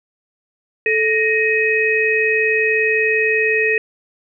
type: tone cluster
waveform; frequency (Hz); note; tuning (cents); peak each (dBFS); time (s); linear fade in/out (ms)
sine; 437.3 / 1868 / 2531; A4 / A#6 / D#7; -11 / +3 / +29; -18; 0.86-3.78; 2
effects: none